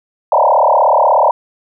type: tone with frequency modulation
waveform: sine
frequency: 770 Hz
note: G5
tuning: 31 cents flat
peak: -7 dBFS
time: 0.32-1.31 s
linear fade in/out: 2 ms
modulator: 36.6 Hz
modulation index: 5.8
effects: none